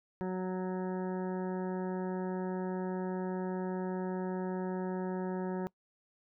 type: harmonic tone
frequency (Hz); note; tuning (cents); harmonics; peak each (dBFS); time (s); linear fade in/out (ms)
185; F#3; 0; 1 / 2 / 3 / 4 / 5 / 7 / 8 / 9 / 10; -35 / -37 / -44 / -47 / -45 / -55 / -59 / -54 / -61; 0.21-5.67; 0
effects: noise-tail reverb RT60 0.1 s tail -23 dB re dry